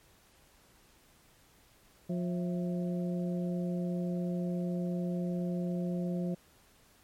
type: harmonic tone with a mistuned harmonic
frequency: 177.2 Hz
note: F3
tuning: 25 cents sharp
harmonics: 1 / 2 / 3 / 4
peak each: -31 / -40 / -42 / -46 dBFS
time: 2.09-6.35 s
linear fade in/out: 10 ms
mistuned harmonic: 4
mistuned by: -110 cents
effects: pink hiss -63 dBFS RMS until 7.03 s + MP3 64 kbps